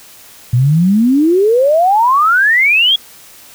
sine exponential sweep, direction up, 116.6 to 3381 Hz, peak -7 dBFS, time 0.53-2.96 s, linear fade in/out 5 ms, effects white hiss -39 dBFS RMS until 3.54 s

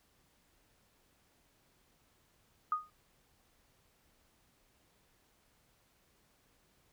sine tone with exponential decay, 1237 Hz, D#6, 10 cents flat, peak -26 dBFS, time 2.72-2.9 s, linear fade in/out 2 ms, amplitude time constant 39 ms, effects pink hiss -71 dBFS RMS until 6.92 s

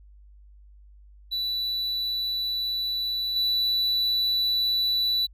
triangle tone with level steps, 3959 Hz, B7, 3 cents sharp, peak -24 / -20 dBFS, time 1.31-5.27 s, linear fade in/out 20 ms, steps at 3.36 s, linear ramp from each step 2 ms, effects added 50 Hz sine -48 dBFS peak until 5.33 s

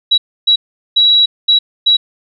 sine tone bursts at uneven times, 3893 Hz, B7, 26 cents flat, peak -6 dBFS, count 5, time 0.11-0.18 / 0.47-0.56 / 0.96-1.26 / 1.48-1.59 / 1.86-1.97 s, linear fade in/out 10 ms, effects none

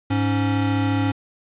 square tone pair together, 103.83 / 277.2 Hz, G#2 / C#4, 0 / 0 cents, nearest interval octave + perfect fourth, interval 1700 cents, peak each -22 dBFS, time 0.1-1.12 s, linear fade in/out 10 ms, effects resampled to 8000 Hz + 9-bit

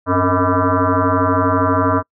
sine tone with frequency modulation, 448.8 Hz, A4, 34 cents sharp, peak -12 dBFS, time 0.06-2.03 s, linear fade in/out 50 ms, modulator 182 Hz, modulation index 5, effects noise-tail reverb RT60 0.1 s tail -26 dB re dry

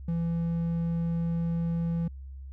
triangle tone, 167.7 Hz, E3, 30 cents sharp, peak -24 dBFS, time 0.08-2.08 s, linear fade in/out 5 ms, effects added 67 Hz sine -39 dBFS peak until 2.52 s

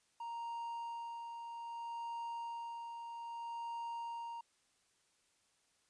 triangle tone with tremolo, 932.3 Hz, A#5, in tune, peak -38 dBFS, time 0.2-4.41 s, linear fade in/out 5 ms, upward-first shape sine, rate 0.62 Hz, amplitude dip 40%, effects white hiss -75 dBFS RMS until 5.89 s + resampled to 22050 Hz

